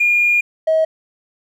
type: tone pair in turn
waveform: triangle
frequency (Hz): 2421 / 637.5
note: D#7 / D#5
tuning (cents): -48 / +42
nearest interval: octave + major seventh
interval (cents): 2310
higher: first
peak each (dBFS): -8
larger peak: neither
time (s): 0-0.41 / 0.67-0.85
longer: first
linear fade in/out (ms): 10
effects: tanh soft clip ceiling -9 dBFS